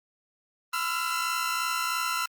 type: tone cluster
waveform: sawtooth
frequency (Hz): 1013 / 1328 / 1391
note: B5 / E6 / F6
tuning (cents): +44 / +12 / -7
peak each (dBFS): -30 / -26 / -28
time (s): 0.73-2.26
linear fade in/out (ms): 5
effects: Opus 32 kbps